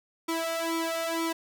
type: tone with flanger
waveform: sawtooth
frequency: 329.6 Hz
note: E4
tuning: in tune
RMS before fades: -30 dBFS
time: 0.28-1.33 s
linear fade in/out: 10 ms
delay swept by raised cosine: 0.88 to 1.64 ms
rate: 2.1 Hz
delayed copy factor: +0.95
effects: none